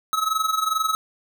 square tone with amplitude modulation, 1286 Hz, E6, 43 cents flat, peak -18 dBFS, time 0.13-0.95 s, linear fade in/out 0 ms, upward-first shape sine, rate 22.4 Hz, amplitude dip 75%, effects none

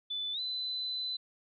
sine tone with pitch glide, 3497 to 4017 Hz, A7 to B7, -11 to +29 cents, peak -33 dBFS, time 0.1-1.17 s, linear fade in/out 10 ms, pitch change +240 cents, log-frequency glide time 0.33-0.4 s, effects none

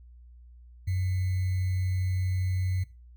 sine tone with sample-and-hold, 92.5 Hz, F#2, in tune, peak -25 dBFS, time 0.87-2.84 s, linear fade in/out 10 ms, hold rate 2100 Hz, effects noise-tail reverb RT60 0.3 s tail -17 dB re dry + added 60 Hz sine -48 dBFS peak until 3.16 s

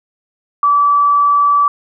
sine tone, 1154 Hz, D6, 31 cents flat, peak -8 dBFS, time 0.63-1.68 s, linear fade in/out 2 ms, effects none

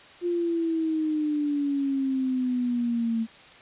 sine exponential sweep, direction down, 352.5 to 223.9 Hz, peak -23 dBFS, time 0.21-3.27 s, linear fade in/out 50 ms, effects white hiss -49 dBFS RMS until 3.61 s + resampled to 8000 Hz

